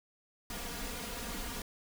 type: noise with comb filter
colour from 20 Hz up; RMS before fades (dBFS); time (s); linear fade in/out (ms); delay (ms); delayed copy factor
pink; -40; 0.5-1.62; 2; 4.2; +0.85
effects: none